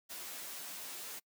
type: noise with comb filter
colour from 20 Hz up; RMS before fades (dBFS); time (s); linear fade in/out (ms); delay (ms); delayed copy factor
white; -45; 0.09-1.2; 20; 11; +0.55
effects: noise-tail reverb RT60 0.1 s tail -26 dB re dry + high-pass 200 Hz 12 dB/octave